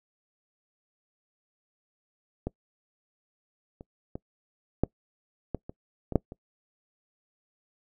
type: clicks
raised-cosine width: 2 ms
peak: -17 / -30 / -22 / -9 / -16 / -25 / -20 / -7 / -27 dBFS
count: 9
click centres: 2.47 / 3.809 / 4.155 / 4.836 / 5.547 / 5.695 / 6.123 / 6.157 / 6.321 s
effects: noise-tail reverb RT60 0.1 s tail -24 dB re dry